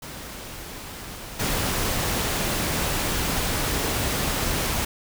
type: noise with level steps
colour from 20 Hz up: pink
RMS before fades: -37 / -25 dBFS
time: 0.02-4.85 s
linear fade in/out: 5 ms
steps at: 1.39 s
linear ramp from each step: 10 ms
effects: none